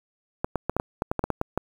clicks, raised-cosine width 1 ms, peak -10 dBFS, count 12, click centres 0.445 / 0.557 / 0.696 / 0.766 / 0.799 / 1.021 / 1.115 / 1.193 / 1.24 / 1.303 / 1.414 / 1.576 s, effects 7-bit

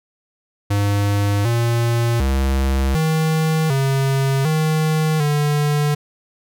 square tone with pitch steps, 101.5 / 117.5 / 67 / 158.5 / 135.7 / 156.6 / 147.5 Hz, G#2 / A#2 / C2 / D#3 / C#3 / D#3 / D3, -39 / +14 / +42 / +32 / -36 / +11 / +8 cents, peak -16 dBFS, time 0.7-5.95 s, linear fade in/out 10 ms, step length 750 ms, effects none

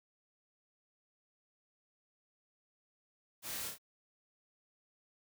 white noise with echo, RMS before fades -43 dBFS, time 3.42-3.72 s, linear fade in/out 50 ms, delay 32 ms, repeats 2, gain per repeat -3 dB, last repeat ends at 3.784 s, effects none

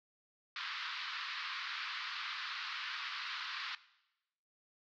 pink band-pass noise, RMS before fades -42 dBFS, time 0.56-3.75 s, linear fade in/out 2 ms, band 1100 to 4700 Hz, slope 48 dB/octave, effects noise-tail reverb RT60 0.9 s tail -18 dB re dry

